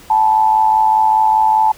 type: tone with amplitude modulation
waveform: sine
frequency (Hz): 872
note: A5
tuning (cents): -16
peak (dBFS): -6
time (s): 0.1-1.72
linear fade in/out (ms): 5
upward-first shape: sine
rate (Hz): 105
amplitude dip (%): 65
effects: pink hiss -41 dBFS RMS until 1.77 s